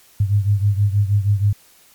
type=beating tone pair; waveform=sine; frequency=100.1 / 106.4 Hz; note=G2 / G#2; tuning=+37 / +42 cents; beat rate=6.3 Hz; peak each=-15 / -19 dBFS; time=0.2-1.53 s; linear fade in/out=5 ms; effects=white hiss -51 dBFS RMS until 1.94 s + MP3 96 kbps